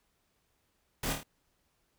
pink noise with echo, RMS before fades -34 dBFS, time 1.03-1.13 s, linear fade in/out 5 ms, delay 26 ms, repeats 4, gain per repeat -4 dB, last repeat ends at 1.234 s, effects pink hiss -75 dBFS RMS until 1.98 s

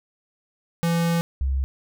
square / sine tone pair in turn, 168.6 / 66.91 Hz, E3 / C2, +39 / +39 cents, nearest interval octave + major third, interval 1600 cents, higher first, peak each -20 / -20 dBFS, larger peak neither, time 0.83-1.21 / 1.41-1.64 s, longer first, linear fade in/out 0 ms, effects none

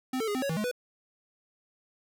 square tone with pitch steps, 258.3 / 445.1 / 412.1 / 258.4 / 556 / 161.8 / 211.6 / 494.4 Hz, C4 / A4 / G#4 / C4 / C#5 / E3 / G#3 / B4, -22 / +20 / -13 / -21 / +5 / -32 / +33 / +2 cents, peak -29 dBFS, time 0.13-0.714 s, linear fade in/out 5 ms, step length 73 ms, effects none

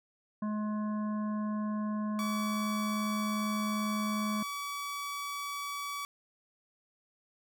harmonic tone, 211.9 Hz, G#3, 35 cents sharp, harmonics 1 / 3 / 5 / 7 / 8, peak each -31 / -45 / -42 / -56 / -57 dBFS, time 0.42-4.43 s, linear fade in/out 5 ms
sawtooth tone, 1142 Hz, D6, 49 cents flat, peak -32 dBFS, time 2.19-6.05 s, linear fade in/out 0 ms
effects none

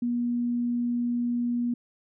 sine tone, 240.4 Hz, B3, 46 cents flat, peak -24 dBFS, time 0.02-1.74 s, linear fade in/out 5 ms, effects none

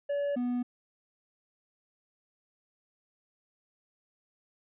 triangle tone pair in turn, 571 / 245.5 Hz, D5 / B3, -49 / -10 cents, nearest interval octave + minor third, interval 1461 cents, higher first, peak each -26 dBFS, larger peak neither, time 0.09-0.36 / 0.36-0.63 s, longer neither, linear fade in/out 10 ms, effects resampled to 8000 Hz

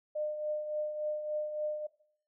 sine tone with tremolo, 605 Hz, D#5, 49 cents flat, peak -30 dBFS, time 0.15-1.87 s, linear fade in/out 10 ms, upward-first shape triangle, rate 3.5 Hz, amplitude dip 60%, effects noise-tail reverb RT60 0.6 s tail -18 dB re dry

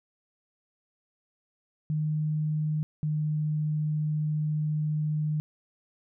sine tone pair in turn, 153.3 / 152.42 Hz, D#3 / D#3, -25 / -35 cents, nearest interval unison, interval 10 cents, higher first, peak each -25 dBFS, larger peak neither, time 1.9-2.83 / 3.03-5.4 s, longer second, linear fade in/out 0 ms, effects none

